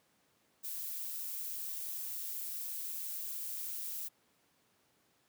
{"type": "noise with amplitude modulation", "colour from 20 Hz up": "violet", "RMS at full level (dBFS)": -39, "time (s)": [0.63, 4.09], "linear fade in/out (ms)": 20, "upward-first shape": "sine", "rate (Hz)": 163, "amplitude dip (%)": 35, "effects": ["pink hiss -72 dBFS RMS until 5.28 s", "high-pass 150 Hz 12 dB/octave"]}